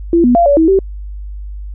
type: tone with pitch steps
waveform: sine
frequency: 338.4 / 244.5 / 687 / 570 / 322.8 / 385.9 Hz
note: E4 / B3 / F5 / C#5 / E4 / G4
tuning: +45 / -17 / -29 / +48 / -36 / -27 cents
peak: -6 dBFS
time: 0.13-0.79 s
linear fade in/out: 2 ms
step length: 110 ms
effects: added 50 Hz sine -23 dBFS peak until 1.74 s